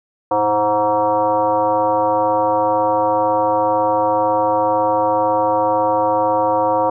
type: tone with frequency modulation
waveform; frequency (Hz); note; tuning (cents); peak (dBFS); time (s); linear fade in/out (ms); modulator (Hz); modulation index
sine; 732; F#5; -19; -13; 0.31-6.9; 5; 206; 1.6
effects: none